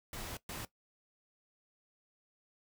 pink noise bursts at uneven times, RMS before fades -43 dBFS, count 2, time 0.13-0.37 / 0.49-0.65 s, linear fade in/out 2 ms, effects noise-tail reverb RT60 0.1 s tail -17 dB re dry

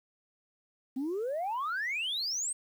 sine exponential sweep, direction up, 250.4 to 8680 Hz, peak -29 dBFS, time 0.96-2.53 s, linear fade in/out 10 ms, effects tanh soft clip ceiling -28 dBFS + 10-bit

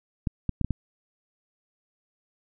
clicks, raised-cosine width 5 ms, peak -13 dBFS, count 5, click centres 0.272 / 0.493 / 0.613 / 0.646 / 0.707 s, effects none

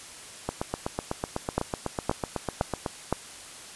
two click trains, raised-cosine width 1 ms, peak -9 / -13 dBFS, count 4 / 20, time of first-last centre 1.58-3.126 / 0.49-2.862 s, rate 1.94 / 8.01 Hz, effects white hiss -44 dBFS RMS until 3.75 s + resampled to 24000 Hz

